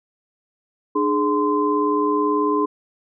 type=tone cluster; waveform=sine; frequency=299.9 / 418.2 / 1034 Hz; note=D4 / G#4 / C6; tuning=+36 / +12 / -21 cents; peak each=-21 dBFS; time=0.95-2.66 s; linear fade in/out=10 ms; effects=none